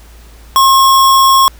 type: tone with sample-and-hold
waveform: sine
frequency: 1072 Hz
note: C6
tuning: 42 cents sharp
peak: -4 dBFS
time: 0.56-1.48 s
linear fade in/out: 0 ms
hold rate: 4410 Hz
effects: added 56 Hz sine -35 dBFS peak until 1.59 s + pink hiss -43 dBFS RMS until 1.59 s